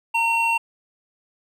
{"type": "tone pair together", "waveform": "triangle", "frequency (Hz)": [920, 2728], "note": ["A#5", "F7"], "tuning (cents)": [-23, -41], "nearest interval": "octave + perfect fifth", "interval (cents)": 1882, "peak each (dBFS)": -19, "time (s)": [0.14, 0.58], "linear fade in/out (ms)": 10, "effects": []}